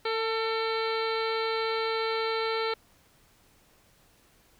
harmonic tone with a mistuned harmonic, 448.8 Hz, A4, 34 cents sharp, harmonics 1 / 2 / 3 / 4 / 5 / 6 / 7 / 8 / 9 / 10, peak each -29 / -35 / -34 / -41 / -37 / -46 / -43 / -47 / -38 / -46 dBFS, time 0.05-2.74 s, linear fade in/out 5 ms, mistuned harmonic 2, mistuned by -23 cents, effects pink hiss -62 dBFS RMS until 4.59 s

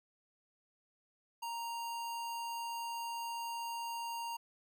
square tone, 932.3 Hz, A#5, in tune, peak -39 dBFS, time 1.42-4.37 s, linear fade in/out 10 ms, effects none

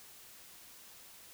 silence, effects white hiss -55 dBFS RMS until 1.33 s

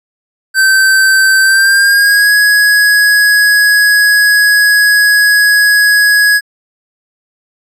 square tone with pitch glide, 1549 to 1669.8 Hz, G6 to G#6, -21 to +9 cents, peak -6 dBFS, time 0.54-6.41 s, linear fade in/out 50 ms, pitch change +130 cents, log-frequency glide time 1.41-2.33 s, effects resampled to 32000 Hz

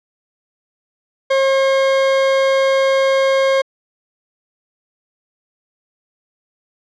40% pulse tone, 538 Hz, C5, 48 cents sharp, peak -11 dBFS, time 1.3-3.62 s, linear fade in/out 10 ms, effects low-pass 4000 Hz 12 dB/octave

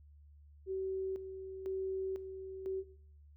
sine tone with tremolo, 381.2 Hz, G4, 48 cents flat, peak -34 dBFS, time 0.66-2.84 s, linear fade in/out 50 ms, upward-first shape square, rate 1 Hz, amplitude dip 60%, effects noise-tail reverb RT60 0.6 s tail -17 dB re dry + added 73 Hz sine -56 dBFS peak until 3.36 s

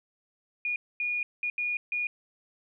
sine tone bursts at uneven times, 2442 Hz, D#7, 33 cents flat, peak -27 dBFS, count 5, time 0.65-0.76 / 1-1.23 / 1.43-1.5 / 1.58-1.77 / 1.92-2.07 s, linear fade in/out 2 ms, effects none

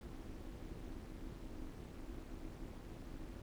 brown noise with amplitude modulation, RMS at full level -45 dBFS, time 0.01-3.42 s, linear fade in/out 2 ms, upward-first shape sine, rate 291 Hz, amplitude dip 85%, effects none

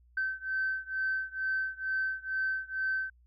sine beating tone pair, 1541 / 1543.2 Hz, G6 / G6, -30 / -28 cents, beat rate 2.2 Hz, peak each -32 / -33 dBFS, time 0.17-3.1 s, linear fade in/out 5 ms, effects tanh soft clip ceiling -23 dBFS + added 60 Hz sine -59 dBFS peak until 3.26 s

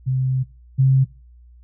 sine tone pair in turn, 130.3 / 133.04 Hz, C3 / C3, -7 / +29 cents, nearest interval unison, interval 36 cents, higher second, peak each -17 / -11 dBFS, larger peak second, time 0.06-0.44 / 0.78-1.05 s, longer first, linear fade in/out 20 ms, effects noise-tail reverb RT60 0.3 s tail -20 dB re dry + added 60 Hz sine -44 dBFS peak until 1.63 s

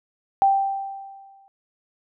sine tone with exponential decay, 784 Hz, G5, in tune, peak -12 dBFS, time 0.42-1.48 s, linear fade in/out 0 ms, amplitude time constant 230 ms, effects none

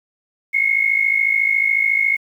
sine tone pair together, 2146 / 2200 Hz, C7 / C#7, +43 / -14 cents, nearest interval unison, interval 43 cents, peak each -17 dBFS, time 0.53-2.17 s, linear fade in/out 20 ms, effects 8-bit

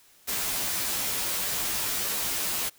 white noise with comb filter, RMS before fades -29 dBFS, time 0.27-2.7 s, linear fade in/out 20 ms, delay 13 ms, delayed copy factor -0.95, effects white hiss -58 dBFS RMS until 2.78 s

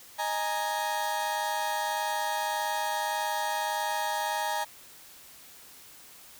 35% pulse chord, D# suspended fourth, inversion none, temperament equal, 622.3 / 830.6 / 932.3 Hz, D#5 / G#5 / A#5, 0 / 0 / 0 cents, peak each -35 / -30 / -30 dBFS, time 0.18-4.65 s, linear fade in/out 20 ms, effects white hiss -51 dBFS RMS until 6.39 s

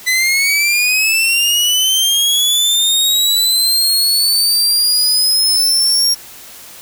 sawtooth linear sweep, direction up, 1997 to 5588 Hz, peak -8 dBFS, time 0.06-6.15 s, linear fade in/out 20 ms, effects white hiss -36 dBFS RMS until 6.81 s

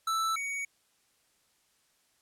square tone pair in turn, 1321 / 2242 Hz, E6 / C#7, +3 / +19 cents, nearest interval major sixth, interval 916 cents, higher second, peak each -28 / -33 dBFS, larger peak first, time 0.07-0.36 / 0.36-0.65 s, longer neither, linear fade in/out 5 ms, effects white hiss -70 dBFS RMS until 2.21 s + low-pass 11000 Hz 12 dB/octave

